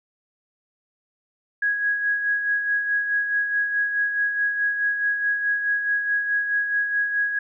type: tone with tremolo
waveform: sine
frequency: 1658 Hz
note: G#6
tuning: 3 cents flat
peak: -18 dBFS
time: 1.62-7.39 s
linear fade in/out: 5 ms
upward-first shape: sine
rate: 4.7 Hz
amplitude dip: 50%
effects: none